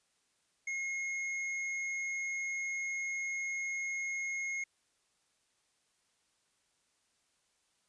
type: tone with tanh clipping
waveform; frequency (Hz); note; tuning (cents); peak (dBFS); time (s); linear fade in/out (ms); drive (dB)
sine; 2156; C#7; -49; -36; 0.67-4.64; 5; 11
effects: white hiss -75 dBFS RMS until 7.88 s + resampled to 22050 Hz